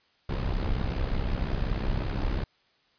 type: noise with amplitude modulation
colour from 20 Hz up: brown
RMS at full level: -25 dBFS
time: 0.29-2.44 s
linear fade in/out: 5 ms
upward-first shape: sine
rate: 65.4 Hz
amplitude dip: 70%
effects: white hiss -66 dBFS RMS until 2.98 s + resampled to 11025 Hz